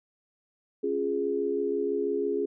sine chord, Db major, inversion none, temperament equal with one note detuned, 274 / 349.2 / 415.3 Hz, Db4 / F4 / Ab4, -20 / 0 / 0 cents, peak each -33 / -32 / -27 dBFS, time 0.83-2.46 s, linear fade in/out 10 ms, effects none

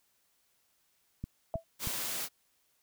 click train, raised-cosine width 5 ms, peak -25 dBFS, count 3, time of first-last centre 1.24-1.873 s, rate 3.16 Hz
sine tone with exponential decay, 659.3 Hz, E5, in tune, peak -28 dBFS, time 1.54-1.64 s, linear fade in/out 1 ms, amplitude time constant 21 ms
white high-pass noise, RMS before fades -36 dBFS, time 1.79-2.29 s, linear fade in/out 50 ms, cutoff 130 Hz, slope 12 dB/octave
effects white hiss -73 dBFS RMS until 2.82 s

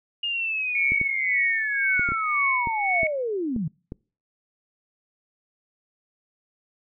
sine linear sweep, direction down, 2852 to 140.4 Hz, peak -24 dBFS, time 0.23-3.68 s, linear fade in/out 5 ms
sine tone with tremolo, 2217 Hz, C#7, in tune, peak -20 dBFS, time 0.75-3.07 s, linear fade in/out 2 ms, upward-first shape sine, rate 1.9 Hz, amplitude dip 70%
clicks, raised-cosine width 3 ms, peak -20 dBFS, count 9, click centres 0.92 / 1.014 / 1.995 / 2.089 / 2.12 / 2.672 / 3.032 / 3.563 / 3.921 s
effects noise-tail reverb RT60 0.4 s tail -26 dB re dry

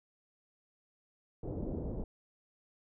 pink low-pass noise, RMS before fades -38 dBFS, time 1.43-2.04 s, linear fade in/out 5 ms, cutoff 550 Hz, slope 24 dB/octave, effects none

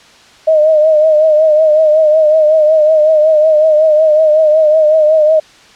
sine tone with vibrato, 620 Hz, D#5, 6 cents flat, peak -5 dBFS, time 0.47-5.4 s, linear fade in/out 10 ms, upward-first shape triangle, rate 5.4 Hz, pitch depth 64 cents each way, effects white hiss -41 dBFS RMS until 5.75 s + low-pass 5000 Hz 12 dB/octave

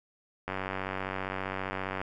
click train, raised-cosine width 0.5 ms, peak -18 dBFS, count 147, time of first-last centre 0.48-2.015 s, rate 95.1 Hz, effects none

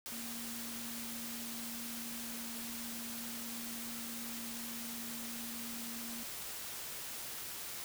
sine tone in noise, 233.1 Hz, A#3, in tune, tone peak -46 dBFS, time 0.12-6.23 s, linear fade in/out 0 ms, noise white, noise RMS -44 dBFS, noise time 0.06-7.84 s, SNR -5 dB, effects none

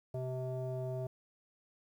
square tone with low-pass filter, 128.7 Hz, C3, 28 cents flat, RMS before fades -38 dBFS, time 0.14-1.07 s, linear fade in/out 5 ms, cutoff 590 Hz, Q 5.1, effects 11-bit

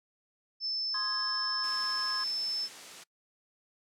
sine tone, 5274 Hz, E8, in tune, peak -30 dBFS, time 0.6-2.69 s, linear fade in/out 50 ms
triangle chord, Ab major, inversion first, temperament equal, 1046.5 / 1244.5 / 1661.2 Hz, C6 / Eb6 / Ab6, 0 / 0 / 0 cents, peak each -37 / -41 / -37 dBFS, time 0.94-2.24 s, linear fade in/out 5 ms
white high-pass noise, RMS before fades -46 dBFS, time 1.63-3.04 s, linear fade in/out 10 ms, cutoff 180 Hz, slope 12 dB/octave
effects noise-tail reverb RT60 0.1 s tail -23 dB re dry + low-pass 8000 Hz 12 dB/octave

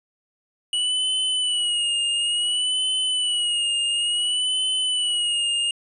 square tone with vibrato, 2929 Hz, F#7, 18 cents flat, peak -21 dBFS, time 0.73-5.71 s, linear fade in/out 2 ms, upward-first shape sine, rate 0.57 Hz, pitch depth 62 cents each way, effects resampled to 24000 Hz

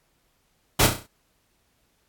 pink noise with echo, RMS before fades -17 dBFS, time 0.79-0.87 s, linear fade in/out 10 ms, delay 33 ms, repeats 6, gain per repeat -6 dB, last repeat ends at 1.068 s, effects pink hiss -68 dBFS RMS until 2.08 s + AAC 64 kbps

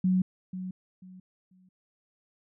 sine tone with echo, 185 Hz, F#3, in tune, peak -21 dBFS, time 0.04-0.22 s, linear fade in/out 5 ms, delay 490 ms, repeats 3, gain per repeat -12 dB, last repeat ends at 1.69 s, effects none

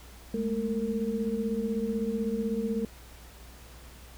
sine tone cluster, 208.4 / 224.4 / 457.7 Hz, G#3 / A3 / A#4, +6 / +34 / -32 cents, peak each -31 / -32 / -32 dBFS, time 0.34-2.85 s, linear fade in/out 2 ms, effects added 60 Hz sine -49 dBFS peak until 4.17 s + pink hiss -52 dBFS RMS until 4.17 s

